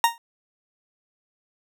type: tone with exponential decay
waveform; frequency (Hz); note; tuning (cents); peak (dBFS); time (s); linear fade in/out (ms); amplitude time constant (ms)
40% pulse; 930; A#5; -4; -11; 0.04-0.18; 1; 29
effects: none